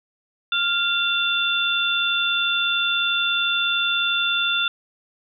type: tone cluster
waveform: sine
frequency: 1397 / 2737 / 3526 Hz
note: F6 / F7 / A7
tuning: 0 / -36 / +3 cents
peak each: -23 / -25 / -22 dBFS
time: 0.52-4.68 s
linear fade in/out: 2 ms
effects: none